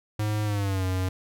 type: tone with pitch glide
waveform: square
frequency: 106.1 to 92.9 Hz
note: G#2 to F#2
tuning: +38 to +7 cents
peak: -25 dBFS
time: 0.19-1.09 s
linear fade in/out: 5 ms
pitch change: -231 cents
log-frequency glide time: 0.44-0.85 s
effects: none